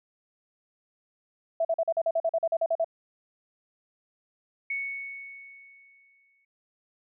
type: tone bursts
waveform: sine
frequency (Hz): 660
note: E5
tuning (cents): +2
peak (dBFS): -22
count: 14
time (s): 1.6-2.845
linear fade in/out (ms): 5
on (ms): 49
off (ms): 43
type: tone with exponential decay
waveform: sine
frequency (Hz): 2217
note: C#7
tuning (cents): 0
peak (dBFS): -27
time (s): 4.7-6.45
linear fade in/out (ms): 5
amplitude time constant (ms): 380
effects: none